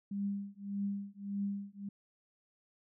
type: tone with tremolo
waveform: sine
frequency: 200.2 Hz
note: G3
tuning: 37 cents sharp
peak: -31 dBFS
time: 0.11-1.89 s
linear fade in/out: 5 ms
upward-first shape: triangle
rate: 1.7 Hz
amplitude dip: 100%
effects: none